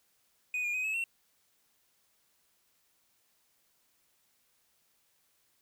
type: tone with pitch steps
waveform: triangle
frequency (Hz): 2486 / 2424 / 2511 / 2580 / 2717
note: D#7 / D#7 / D#7 / E7 / F7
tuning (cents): -2 / -46 / +15 / -38 / -48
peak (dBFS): -29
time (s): 0.54-1.04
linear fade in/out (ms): 2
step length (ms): 100
effects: white hiss -72 dBFS RMS until 5.61 s

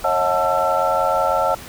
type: tone cluster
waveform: sine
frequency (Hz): 548 / 634 / 724 / 879 / 1339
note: C#5 / D#5 / F#5 / A5 / E6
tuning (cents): -20 / +32 / -38 / -2 / +27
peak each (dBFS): -22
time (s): 0.04-1.55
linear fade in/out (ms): 5
effects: pink hiss -37 dBFS RMS until 1.68 s

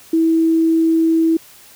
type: tone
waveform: sine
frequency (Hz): 325.7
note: E4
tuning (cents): -21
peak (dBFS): -11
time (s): 0.13-1.37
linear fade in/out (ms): 5
effects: white hiss -44 dBFS RMS until 1.75 s

